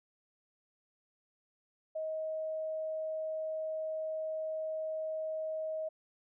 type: tone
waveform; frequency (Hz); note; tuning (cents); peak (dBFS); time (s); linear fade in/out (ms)
sine; 631; D#5; +24; -34; 1.95-5.89; 10
effects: none